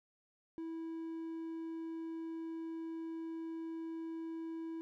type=tone; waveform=triangle; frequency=327 Hz; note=E4; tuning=14 cents flat; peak=-38 dBFS; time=0.58-4.81 s; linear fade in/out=0 ms; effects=none